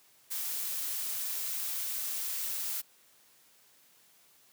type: noise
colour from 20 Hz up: blue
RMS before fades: -35 dBFS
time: 0.3-2.82 s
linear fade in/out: 20 ms
effects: white hiss -63 dBFS RMS until 4.52 s + high-pass 100 Hz 12 dB/octave